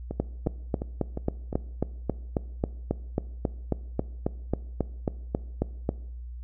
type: two click trains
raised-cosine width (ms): 2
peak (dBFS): -18 / -11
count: 5 / 22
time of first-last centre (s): 0.11-1.528 / 0.2-5.891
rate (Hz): 2.82 / 3.69
effects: noise-tail reverb RT60 0.8 s tail -20 dB re dry + added 60 Hz sine -36 dBFS peak until 6.43 s